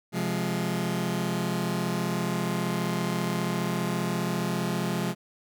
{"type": "chord", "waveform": "sawtooth", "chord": "F minor", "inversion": "second", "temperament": "just", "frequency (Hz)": [130.96, 174.61, 209.5], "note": ["C3", "F3", "Ab3"], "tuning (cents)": [2, 0, 15], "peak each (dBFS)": [-29, -25, -27], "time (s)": [0.12, 5.15], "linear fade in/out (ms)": 50, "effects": []}